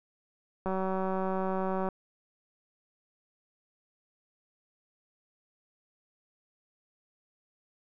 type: click train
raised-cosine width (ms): 1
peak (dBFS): -19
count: 233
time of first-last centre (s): 0.66-1.888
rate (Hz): 189
effects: none